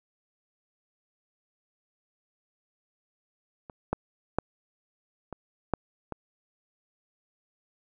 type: clicks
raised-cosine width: 1 ms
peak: -28 / -12 / -10 / -23 / -10 / -20 dBFS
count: 6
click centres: 3.698 / 3.93 / 4.386 / 5.327 / 5.737 / 6.123 s
effects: none